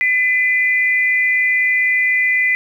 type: tone pair together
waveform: sine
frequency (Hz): 2014 / 2395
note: B6 / D7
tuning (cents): +33 / +33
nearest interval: minor third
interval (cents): 300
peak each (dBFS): -13 / -21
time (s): 0.01-2.55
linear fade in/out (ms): 0
effects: 8-bit